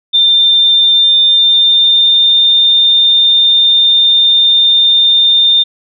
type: tone with pitch glide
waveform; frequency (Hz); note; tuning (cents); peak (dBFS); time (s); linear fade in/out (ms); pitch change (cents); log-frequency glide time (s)
sine; 3592 to 3615; A7 to A7; +35 to +46; -5; 0.13-5.64; 20; +11; 0.58-2.38
effects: none